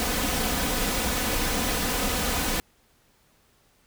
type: noise with comb filter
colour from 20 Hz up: pink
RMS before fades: -26 dBFS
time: 0-2.6 s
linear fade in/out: 0 ms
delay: 4 ms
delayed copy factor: +0.55
effects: pink hiss -63 dBFS RMS until 3.86 s